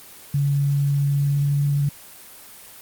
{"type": "tone with pitch glide", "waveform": "sine", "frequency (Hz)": [141.4, 143.04], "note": ["C#3", "D3"], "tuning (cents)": [35, -45], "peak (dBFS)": -17, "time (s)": [0.34, 1.89], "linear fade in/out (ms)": 5, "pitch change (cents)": 20, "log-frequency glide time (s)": [1, 1.69], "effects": ["white hiss -43 dBFS RMS until 2.81 s", "Opus 24 kbps"]}